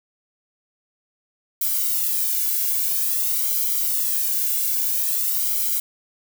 violet noise with flanger, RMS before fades -22 dBFS, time 1.61-5.8 s, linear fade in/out 5 ms, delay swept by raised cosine 1.1 to 1.62 ms, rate 0.5 Hz, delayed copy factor -1, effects none

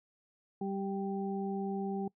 harmonic tone, 196 Hz, G3, in tune, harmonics 1 / 2 / 4, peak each -35 / -38 / -41 dBFS, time 0.61-2.08 s, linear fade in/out 5 ms, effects noise-tail reverb RT60 0.1 s tail -23 dB re dry

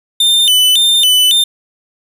45% pulse tone with vibrato, 3289 Hz, G#7, 18 cents flat, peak -7 dBFS, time 0.2-1.44 s, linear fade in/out 5 ms, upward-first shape square, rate 1.8 Hz, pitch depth 160 cents each way, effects none

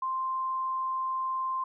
sine tone, 1046.5 Hz, C6, in tune, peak -28 dBFS, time 0.02-1.64 s, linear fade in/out 5 ms, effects none

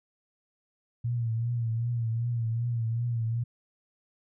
sine tone with vibrato, 116.54 Hz, A#2, in tune, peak -26 dBFS, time 1.04-3.44 s, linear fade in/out 10 ms, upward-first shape triangle, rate 2.6 Hz, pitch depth 71 cents each way, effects none

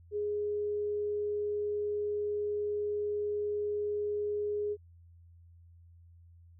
sine tone, 415.3 Hz, G#4, in tune, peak -30 dBFS, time 0.11-4.77 s, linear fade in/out 50 ms, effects added 85 Hz sine -54 dBFS peak until 6.59 s

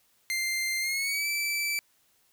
sawtooth tone with pitch glide, 2093 to 2322 Hz, C7 to D7, 0 to -20 cents, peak -24 dBFS, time 0.3-1.79 s, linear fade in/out 0 ms, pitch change +180 cents, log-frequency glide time 0.8-1.27 s, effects white hiss -67 dBFS RMS until 2.32 s

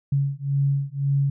sine beating tone pair, 138.59 / 140.49 Hz, C#3 / C#3, 0 / +24 cents, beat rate 1.9 Hz, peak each -23 dBFS, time 0.12-1.3 s, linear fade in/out 5 ms, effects none

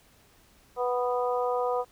harmonic tone, 246.9 Hz, B3, in tune, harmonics 2 / 3 / 4 / 5, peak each -27 / -31 / -33 / -35 dBFS, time 0.76-1.85 s, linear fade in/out 50 ms, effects pink hiss -60 dBFS RMS until 1.91 s

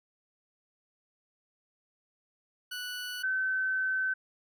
20% pulse / sine tone pair in turn, 1480 / 1530.4 Hz, F#6 / G6, 0 / -42 cents, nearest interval minor second, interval 58 cents, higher second, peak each -31 / -27 dBFS, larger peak second, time 2.71-3.23 / 3.23-4.14 s, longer second, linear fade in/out 10 ms, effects none

